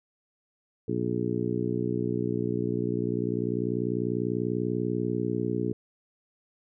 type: harmonic tone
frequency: 60.2 Hz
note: B1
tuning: 44 cents flat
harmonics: 2 / 3 / 4 / 5 / 6 / 7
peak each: -33 / -33 / -33 / -33 / -33 / -33 dBFS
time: 0.88-5.73 s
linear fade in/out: 5 ms
effects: none